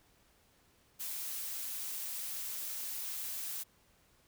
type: noise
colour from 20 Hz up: blue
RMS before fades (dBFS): -40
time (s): 0.99-3.64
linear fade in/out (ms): 20
effects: pink hiss -68 dBFS RMS until 4.27 s